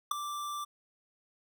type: tone with ADSR envelope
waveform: square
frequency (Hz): 1174.7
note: D6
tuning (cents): 0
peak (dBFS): -23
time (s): 0.11-0.65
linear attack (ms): 6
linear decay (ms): 4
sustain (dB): -13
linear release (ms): 15
effects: none